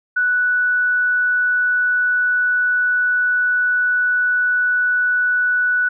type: tone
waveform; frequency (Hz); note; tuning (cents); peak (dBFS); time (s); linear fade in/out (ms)
sine; 1480; F#6; 0; -14; 0.16-5.89; 10
effects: none